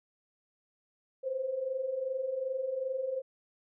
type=tone pair together; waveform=sine; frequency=505.4 / 528 Hz; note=B4 / C5; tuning=+40 / +16 cents; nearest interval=minor second; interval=76 cents; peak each=-38 / -32 dBFS; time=1.23-3.22 s; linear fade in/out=20 ms; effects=none